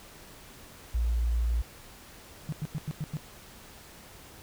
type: tone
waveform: sine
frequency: 58.1 Hz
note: A#1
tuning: 5 cents flat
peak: -24 dBFS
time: 0.94-1.62 s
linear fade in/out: 10 ms
type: tone bursts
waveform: sine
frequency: 152.3 Hz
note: D#3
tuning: 37 cents flat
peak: -29 dBFS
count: 6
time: 2.49-3.169 s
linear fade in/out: 0 ms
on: 34 ms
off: 95 ms
effects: pink hiss -50 dBFS RMS until 4.42 s